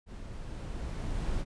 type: noise with level ramp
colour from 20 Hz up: brown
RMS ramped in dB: -43 to -31 dBFS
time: 0.06-1.45 s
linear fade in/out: 50 ms
effects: resampled to 22050 Hz